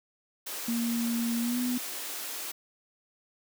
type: high-pass noise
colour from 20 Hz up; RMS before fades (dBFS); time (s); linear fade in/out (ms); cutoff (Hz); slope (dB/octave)
white; -37; 0.46-2.52; 10; 240; 48
type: tone with pitch glide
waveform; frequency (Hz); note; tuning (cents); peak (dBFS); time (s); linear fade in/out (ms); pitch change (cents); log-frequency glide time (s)
sine; 233.7 to 247.6; A#3 to B3; +5 to +5; -27; 0.68-1.78; 5; +100; 1.41-1.59
effects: none